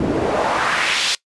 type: noise with band-pass filter sweep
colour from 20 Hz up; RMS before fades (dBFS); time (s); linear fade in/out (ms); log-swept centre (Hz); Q
pink; -19; 0-1.15; 2; 250 to 4400; 1.5
effects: noise-tail reverb RT60 0.1 s tail -21 dB re dry + resampled to 24000 Hz